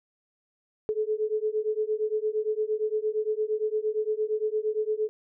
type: beating tone pair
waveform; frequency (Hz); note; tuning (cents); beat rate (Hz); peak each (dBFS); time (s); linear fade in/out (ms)
sine; 426.2 / 434.9; G#4 / A4; +45 / -20; 8.7; -28; 0.89-5.09; 0
effects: none